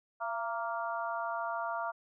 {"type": "harmonic tone with a mistuned harmonic", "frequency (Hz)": 232.9, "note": "A#3", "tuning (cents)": -1, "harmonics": [3, 4, 5, 6], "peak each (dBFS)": [-37, -38, -39, -40], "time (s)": [0.2, 1.92], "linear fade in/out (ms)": 20, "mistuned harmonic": 3, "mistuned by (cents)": -50, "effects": []}